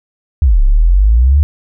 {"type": "exponential two-way sweep", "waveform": "sine", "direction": "down then up", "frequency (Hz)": [80.5, 32.56, 76.8], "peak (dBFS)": -5, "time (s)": [0.42, 1.43], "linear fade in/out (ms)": 0, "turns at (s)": 0.62, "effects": []}